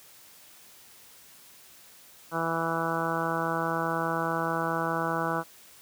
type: harmonic tone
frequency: 164.81 Hz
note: E3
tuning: in tune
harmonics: 1 / 2 / 3 / 4 / 5 / 6 / 7 / 8 / 9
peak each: -35 / -35 / -35 / -35 / -35 / -35 / -35 / -35 / -35 dBFS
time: 2.31-5.44 s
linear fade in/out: 50 ms
effects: white hiss -53 dBFS RMS until 5.81 s + high-pass 60 Hz 12 dB/octave